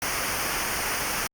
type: noise with comb filter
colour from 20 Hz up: pink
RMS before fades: -28 dBFS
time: 0.02-1.27 s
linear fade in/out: 2 ms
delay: 0.26 ms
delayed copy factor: -0.7
effects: Opus 48 kbps